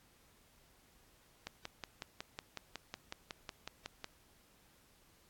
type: click train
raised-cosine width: 0.2 ms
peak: -24 dBFS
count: 15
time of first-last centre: 1.47-4.044 s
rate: 5.44 Hz
effects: pink hiss -67 dBFS RMS until 5.29 s + AAC 64 kbps